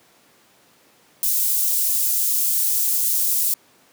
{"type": "high-pass noise", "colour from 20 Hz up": "white", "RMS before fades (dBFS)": -20, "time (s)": [1.23, 3.54], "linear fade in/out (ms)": 2, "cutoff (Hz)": 8300, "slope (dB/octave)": 12, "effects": ["pink hiss -55 dBFS RMS until 3.92 s", "high-pass 200 Hz 12 dB/octave"]}